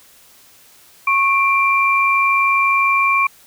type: tone pair together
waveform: sine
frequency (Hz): 1097 / 2362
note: C#6 / D7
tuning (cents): -18 / +9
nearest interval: octave + minor second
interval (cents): 1327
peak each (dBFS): -15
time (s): 1.07-3.27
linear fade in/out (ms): 5
effects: white hiss -48 dBFS RMS until 3.46 s